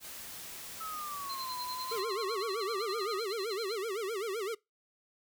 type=noise; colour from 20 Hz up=white; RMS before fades=-45 dBFS; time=0-2.03 s; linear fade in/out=50 ms
type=exponential two-way sweep; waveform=sine; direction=down then up; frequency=1311 to 987.8 to 1257 Hz; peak=-38 dBFS; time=0.8-3.21 s; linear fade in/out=10 ms; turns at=1.6 s
type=tone with tremolo; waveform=triangle; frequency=4114 Hz; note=C8; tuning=30 cents flat; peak=-37 dBFS; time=1.29-3.78 s; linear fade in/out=5 ms; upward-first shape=triangle; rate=10 Hz; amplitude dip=100%
type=tone with vibrato; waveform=square; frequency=418.6 Hz; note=G#4; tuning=14 cents sharp; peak=-34 dBFS; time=1.91-4.55 s; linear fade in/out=10 ms; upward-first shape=sine; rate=7.8 Hz; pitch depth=200 cents each way
effects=noise-tail reverb RT60 0.2 s tail -23 dB re dry